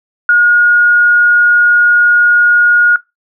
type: tone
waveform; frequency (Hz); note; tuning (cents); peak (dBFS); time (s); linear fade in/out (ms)
sine; 1437; F6; +49; -4; 0.29-2.96; 2
effects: noise-tail reverb RT60 0.2 s tail -21 dB re dry